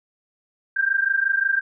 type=tone pair together; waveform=sine; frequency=1573 / 1598.6 Hz; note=G6 / G6; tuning=+6 / +33 cents; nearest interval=unison; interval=27 cents; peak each=-21 dBFS; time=0.76-1.61 s; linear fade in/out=10 ms; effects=none